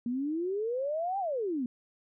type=exponential two-way sweep; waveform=sine; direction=up then down; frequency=233.1 to 809 to 233.1 Hz; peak=-29 dBFS; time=0.06-1.66 s; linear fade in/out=2 ms; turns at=1.19 s; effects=none